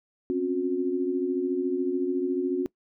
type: tone cluster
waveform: sine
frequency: 261.4 / 275.3 / 362.3 Hz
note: C4 / C#4 / F#4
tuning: -1 / -12 / -36 cents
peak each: -32 / -29 / -26 dBFS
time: 0.3-2.66 s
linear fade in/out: 0 ms
effects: noise-tail reverb RT60 0.1 s tail -22 dB re dry